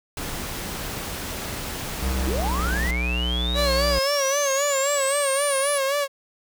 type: noise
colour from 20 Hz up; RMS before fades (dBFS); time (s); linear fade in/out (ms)
pink; -31; 0.17-2.91; 2
type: tone with pitch glide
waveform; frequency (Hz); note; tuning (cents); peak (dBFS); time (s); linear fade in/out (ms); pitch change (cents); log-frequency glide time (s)
square; 65.41 to 61.03; C2 to B1; 0 to -20; -24; 2.02-3.99; 5; -120; 2.26-2.67
type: linear sweep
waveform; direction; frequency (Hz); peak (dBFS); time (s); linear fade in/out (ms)
sine; up; 289.9 to 10010; -26; 2.27-5.78; 5
type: tone with vibrato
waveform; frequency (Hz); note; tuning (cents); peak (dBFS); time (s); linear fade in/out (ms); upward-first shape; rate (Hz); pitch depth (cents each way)
sawtooth; 558; C#5; +11; -17; 3.54-6.08; 50; sine; 3.8; 74
effects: none